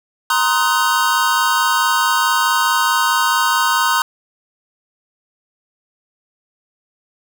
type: chord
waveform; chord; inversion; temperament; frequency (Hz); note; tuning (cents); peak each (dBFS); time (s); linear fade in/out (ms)
square; C half-diminished seventh; third; just; 941.9 / 1046.5 / 1255.8 / 1507; Bb5 / C6 / Eb6 / Gb6; +18 / 0 / +16 / +31; -20; 0.3-4.02; 2
effects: none